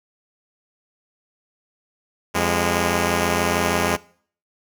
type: tone pair together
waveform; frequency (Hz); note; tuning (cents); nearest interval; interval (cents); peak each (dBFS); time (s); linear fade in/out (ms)
5% pulse; 86.3 / 205.1; F2 / G#3; -20 / -21; octave + minor third; 1499; -10; 2.34-3.97; 20
effects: noise-tail reverb RT60 0.5 s tail -21 dB re dry